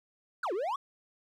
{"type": "exponential two-way sweep", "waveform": "triangle", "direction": "down then up", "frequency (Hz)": [1624, 338, 1181], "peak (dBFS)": -28, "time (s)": [0.43, 0.76], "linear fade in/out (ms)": 5, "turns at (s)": 0.53, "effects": []}